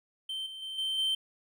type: tone with level steps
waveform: triangle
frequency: 3111 Hz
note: G7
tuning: 14 cents flat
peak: -32 / -39 / -35 / -28 / -25 dBFS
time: 0.29-1.15 s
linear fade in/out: 5 ms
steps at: 0.46 / 0.62 / 0.78 / 0.98 s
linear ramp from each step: 5 ms
effects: none